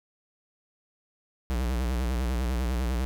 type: tone with vibrato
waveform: square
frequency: 61.74 Hz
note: B1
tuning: in tune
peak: -26 dBFS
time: 1.5-3.05 s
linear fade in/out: 0 ms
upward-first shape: sine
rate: 10 Hz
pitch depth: 130 cents each way
effects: none